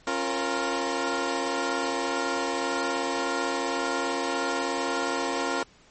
15% pulse chord, Bb minor, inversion first, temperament equal with one note detuned, 272.6 / 349.2 / 466.2 Hz, Db4 / F4 / Bb4, -29 / 0 / 0 cents, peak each -24 dBFS, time 0.07-5.63 s, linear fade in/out 2 ms, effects pink hiss -57 dBFS RMS until 5.9 s + MP3 32 kbps

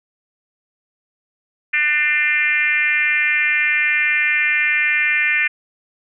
sine tone with frequency modulation, 2093 Hz, C7, in tune, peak -14 dBFS, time 1.73-5.48 s, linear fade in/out 10 ms, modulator 299 Hz, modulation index 1.5, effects none

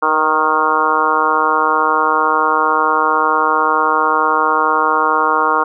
harmonic tone with a mistuned harmonic, 155.56 Hz, D#3, in tune, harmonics 2 / 3 / 4 / 5 / 6 / 7 / 8 / 9, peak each -26 / -21 / -27 / -22 / -18 / -16 / -19 / -19 dBFS, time 0.02-5.64 s, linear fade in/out 10 ms, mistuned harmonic 3, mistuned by +16 cents, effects none

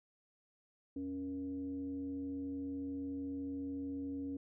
sine tone with frequency modulation, 277.2 Hz, C#4, in tune, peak -38 dBFS, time 0.96-4.37 s, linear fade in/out 5 ms, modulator 195 Hz, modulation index 0.42, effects none

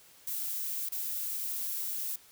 violet noise with dropouts, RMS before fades -35 dBFS, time 0.27-2.16 s, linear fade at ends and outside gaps 5 ms, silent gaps 0.889-0.92 s, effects white hiss -58 dBFS RMS until 2.31 s

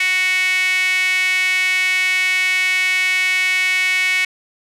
sawtooth tone with high-pass filter, 370 Hz, F#4, in tune, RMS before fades -17 dBFS, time 0-4.25 s, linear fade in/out 5 ms, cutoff 2200 Hz, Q 7.2, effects low-pass 11000 Hz 12 dB/octave

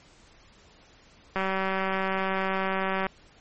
click train, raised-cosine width 0.5 ms, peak -13 dBFS, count 327, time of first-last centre 1.36-3.067 s, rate 191 Hz, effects pink hiss -56 dBFS RMS until 3.4 s + MP3 32 kbps

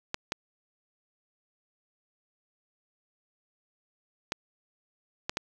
clicks, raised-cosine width 0.2 ms, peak -12 dBFS, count 5, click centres 0.144 / 0.321 / 4.321 / 5.295 / 5.371 s, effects none

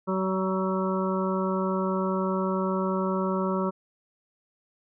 harmonic tone with a mistuned harmonic, 189 Hz, F#3, 37 cents sharp, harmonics 1 / 2 / 3 / 5 / 6 / 7, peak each -27 / -30 / -32 / -34 / -35 / -35 dBFS, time 0.07-3.71 s, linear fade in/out 20 ms, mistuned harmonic 6, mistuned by -18 cents, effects none

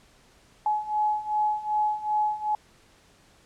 sine beating tone pair, 846 / 848.6 Hz, G#5 / G#5, +32 / +37 cents, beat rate 2.6 Hz, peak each -28 / -25 dBFS, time 0.66-2.55 s, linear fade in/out 2 ms, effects pink hiss -58 dBFS RMS until 3.45 s + low-pass 9000 Hz 12 dB/octave

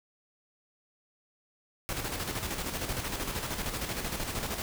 pink noise with tremolo, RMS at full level -33 dBFS, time 1.89-4.62 s, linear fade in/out 0 ms, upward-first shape square, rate 13 Hz, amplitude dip 45%, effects none

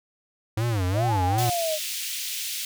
square tone with vibrato, 103.83 Hz, G#2, in tune, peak -23 dBFS, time 0.57-1.5 s, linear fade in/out 5 ms, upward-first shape sine, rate 2.6 Hz, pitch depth 250 cents each way
sine exponential two-way sweep, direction up then down, 565 to 880 to 605 Hz, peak -24 dBFS, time 0.93-1.79 s, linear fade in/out 50 ms, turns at 1.13 s
pink high-pass noise, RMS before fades -31 dBFS, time 1.38-2.65 s, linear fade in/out 2 ms, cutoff 2600 Hz, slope 24 dB/octave
effects none

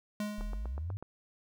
square tone with exponential decay, 209 Hz, G#3, 11 cents sharp, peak -32 dBFS, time 0.2-0.94 s, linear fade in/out 2 ms, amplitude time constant 160 ms
sine exponential sweep, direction up, 34.86 to 103.83 Hz, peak -34 dBFS, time 0.38-0.97 s, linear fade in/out 0 ms
click train, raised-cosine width 1 ms, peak -30 dBFS, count 6, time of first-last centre 0.41-1.026 s, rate 8.12 Hz
effects none

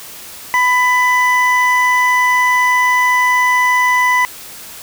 triangle tone pair together, 997 / 1994 Hz, B5 / B6, +16 / +16 cents, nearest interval octave, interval 1200 cents, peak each -11 dBFS, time 0.54-4.25 s, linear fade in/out 0 ms, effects white hiss -33 dBFS RMS until 4.82 s

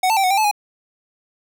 square tone with pitch steps, 743 / 885 / 779 / 737 / 788 / 866 / 828 Hz, F#5 / A5 / G5 / F#5 / G5 / A5 / G#5, +7 / +10 / -11 / -7 / +9 / -28 / -5 cents, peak -15 dBFS, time 0.03-0.513 s, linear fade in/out 5 ms, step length 69 ms, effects none

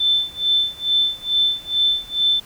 sine tone with tremolo, 3534 Hz, A7, 7 cents sharp, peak -13 dBFS, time 0-2.4 s, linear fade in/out 5 ms, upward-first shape sine, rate 2.3 Hz, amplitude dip 95%, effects pink hiss -45 dBFS RMS until 2.45 s

